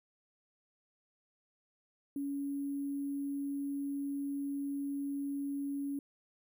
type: tone with sample-and-hold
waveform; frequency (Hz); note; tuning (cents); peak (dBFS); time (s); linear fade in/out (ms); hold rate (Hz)
sine; 280.8; C#4; +22; -34; 2.16-5.99; 2; 11025
effects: none